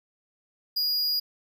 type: tone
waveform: square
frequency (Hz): 4876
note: D#8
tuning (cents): -36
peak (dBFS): -24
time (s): 0.76-1.2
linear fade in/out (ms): 10
effects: none